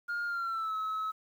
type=tone with pitch glide; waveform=sine; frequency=1415 to 1290.1 Hz; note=F6 to E6; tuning=+22 to -38 cents; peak=-29 dBFS; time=0.08-1.12 s; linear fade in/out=20 ms; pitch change=-160 cents; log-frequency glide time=0.26-0.75 s; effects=tanh soft clip ceiling -30 dBFS + 10-bit